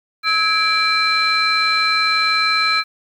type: tone cluster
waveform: sine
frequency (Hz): 1295 / 1654 / 2346 / 4087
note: E6 / G#6 / D7 / C8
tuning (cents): -31 / -8 / -2 / -41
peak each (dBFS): -18 / -23 / -18 / -18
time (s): 0.23-2.84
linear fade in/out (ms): 50
effects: tanh soft clip ceiling -7 dBFS + 8-bit